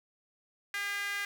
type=tone with high-pass filter; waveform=sawtooth; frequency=403.8 Hz; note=G#4; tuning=49 cents flat; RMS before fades=-35 dBFS; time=0.74-1.25 s; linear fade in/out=2 ms; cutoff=1800 Hz; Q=4.5; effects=none